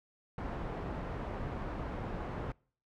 pink low-pass noise, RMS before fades -39 dBFS, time 0.38-2.52 s, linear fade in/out 2 ms, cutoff 1200 Hz, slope 12 dB/octave, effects noise-tail reverb RT60 0.5 s tail -26 dB re dry

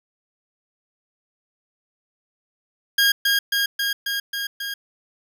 20% pulse tone with echo, 1626 Hz, G#6, 37 cents flat, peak -10 dBFS, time 2.98-3.12 s, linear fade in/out 5 ms, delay 270 ms, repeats 6, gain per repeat -2 dB, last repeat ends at 4.74 s, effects none

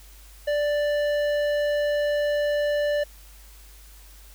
sine tone with tanh clipping, 587.3 Hz, D5, in tune, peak -23 dBFS, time 0.47-3.04 s, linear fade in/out 10 ms, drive 13 dB, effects added 50 Hz sine -46 dBFS peak until 4.34 s + white hiss -52 dBFS RMS until 4.34 s

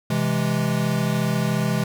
square chord, C augmented, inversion none, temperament equal, 130.81 / 164.81 / 207.7 Hz, C3 / E3 / G#3, 0 / 0 / 0 cents, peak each -25 dBFS, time 0.1-1.84 s, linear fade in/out 5 ms, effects none

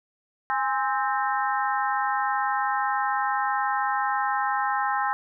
harmonic tone with a mistuned harmonic, 261.6 Hz, C4, in tune, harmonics 3 / 4 / 5 / 6 / 7, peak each -26 / -28 / -30 / -32 / -33 dBFS, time 0.5-5.13 s, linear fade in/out 0 ms, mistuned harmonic 3, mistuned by +77 cents, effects none

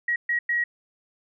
sine tone bursts at uneven times, 1904 Hz, A#6, 36 cents sharp, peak -21 dBFS, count 3, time 0.08-0.16 / 0.29-0.39 / 0.49-0.64 s, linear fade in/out 5 ms, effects none

